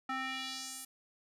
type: tone with band-pass filter sweep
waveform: square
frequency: 262.6 Hz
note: C4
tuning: 6 cents sharp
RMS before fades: -40 dBFS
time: 0.09-0.85 s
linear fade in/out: 5 ms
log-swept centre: 1300 to 11000 Hz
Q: 1.7
effects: none